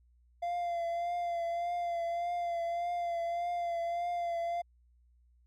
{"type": "tone with vibrato", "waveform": "triangle", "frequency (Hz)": 690, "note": "F5", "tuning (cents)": -21, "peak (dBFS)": -29, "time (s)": [0.42, 4.62], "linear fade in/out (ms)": 10, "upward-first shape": "triangle", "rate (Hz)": 1.7, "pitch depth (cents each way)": 35, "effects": ["added 60 Hz sine -62 dBFS peak until 5.46 s", "MP3 96 kbps"]}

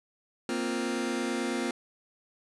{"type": "chord", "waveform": "sawtooth", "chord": "Bb suspended second", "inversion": "none", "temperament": "just", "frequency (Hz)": [233.1, 262.2, 349.6], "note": ["Bb3", "C4", "F4"], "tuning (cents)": [0, 4, 2], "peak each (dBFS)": -29, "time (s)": [0.49, 1.71], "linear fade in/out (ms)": 2, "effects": ["resampled to 24000 Hz"]}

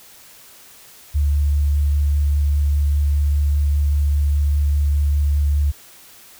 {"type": "tone with vibrato", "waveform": "sine", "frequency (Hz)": 72.5, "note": "D2", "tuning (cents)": -22, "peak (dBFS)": -14, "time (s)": [1.14, 5.72], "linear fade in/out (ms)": 20, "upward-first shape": "sine", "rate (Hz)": 5, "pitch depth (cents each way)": 10, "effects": ["white hiss -45 dBFS RMS until 6.39 s"]}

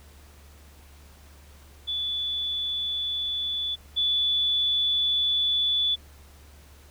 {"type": "tone pair in turn", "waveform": "sine", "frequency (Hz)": [3458, 3458], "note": ["A7", "A7"], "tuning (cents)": [-31, -31], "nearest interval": "unison", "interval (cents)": 0, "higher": "neither", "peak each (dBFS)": [-26, -21], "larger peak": "second", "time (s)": [[1.87, 3.76], [3.96, 5.96]], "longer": "second", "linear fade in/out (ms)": 20, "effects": ["added 72 Hz sine -49 dBFS peak until 6.9 s", "pink hiss -55 dBFS RMS until 6.9 s"]}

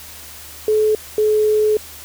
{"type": "tone pair in turn", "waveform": "sine", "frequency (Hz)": [430, 427.3], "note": ["A4", "G#4"], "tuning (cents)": [-40, 49], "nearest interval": "unison", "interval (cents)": 11, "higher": "first", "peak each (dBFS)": -12, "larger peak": "neither", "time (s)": [[0.68, 0.95], [1.18, 1.77]], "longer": "second", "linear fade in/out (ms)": 2, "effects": ["added 76 Hz sine -45 dBFS peak until 2.04 s", "white hiss -37 dBFS RMS until 2.04 s"]}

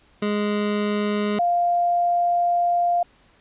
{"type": "tone pair in turn", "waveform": ["25% pulse", "sine"], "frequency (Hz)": [207.7, 698.6], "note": ["G#3", "F5"], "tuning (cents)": [0, 0], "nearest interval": "octave + major sixth", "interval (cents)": 2100, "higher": "second", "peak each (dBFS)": -17, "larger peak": "neither", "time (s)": [[0.22, 1.39], [1.39, 3.03]], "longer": "second", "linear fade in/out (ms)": 5, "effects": ["pink hiss -57 dBFS RMS until 3.4 s", "resampled to 8000 Hz"]}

